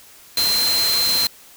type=tone in noise; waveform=sine; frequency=4125 Hz; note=C8; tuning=25 cents flat; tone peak=-17 dBFS; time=0.37-1.27 s; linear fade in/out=2 ms; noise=white; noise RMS=-23 dBFS; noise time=0.37-1.27 s; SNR=+3 dB; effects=white hiss -46 dBFS RMS until 1.56 s